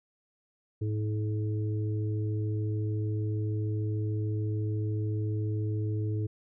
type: harmonic tone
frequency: 106.7 Hz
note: G#2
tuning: 47 cents sharp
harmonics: 1 / 3 / 4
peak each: -28 / -38 / -40 dBFS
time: 0.81-6.27 s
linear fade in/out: 10 ms
effects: none